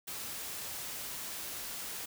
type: noise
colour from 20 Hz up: white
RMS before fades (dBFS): -41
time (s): 0.07-2.06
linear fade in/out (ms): 10
effects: none